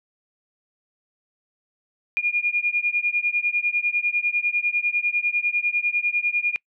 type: beating tone pair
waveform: sine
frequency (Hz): 2422 / 2432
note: D#7 / D#7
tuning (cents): -47 / -40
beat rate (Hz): 10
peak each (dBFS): -23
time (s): 2.17-6.56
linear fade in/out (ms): 0
effects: noise-tail reverb RT60 0.1 s tail -26 dB re dry